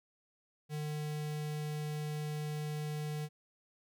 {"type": "tone with notch filter", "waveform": "square", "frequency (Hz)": 150.8, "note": "D3", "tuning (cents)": 46, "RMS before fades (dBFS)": -38, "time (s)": [0.69, 3.29], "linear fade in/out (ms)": 50, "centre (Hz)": 1200, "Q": 2, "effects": []}